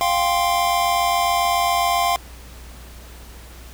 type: chord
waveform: square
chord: F suspended second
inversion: none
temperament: just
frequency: 698.5 / 785.8 / 1047.7 Hz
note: F5 / G5 / C6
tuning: 0 / +4 / +2 cents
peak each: -21 / -24 / -22 dBFS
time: 0.01-2.16 s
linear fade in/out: 0 ms
effects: added 60 Hz sine -39 dBFS peak until 3.73 s + pink hiss -44 dBFS RMS until 3.73 s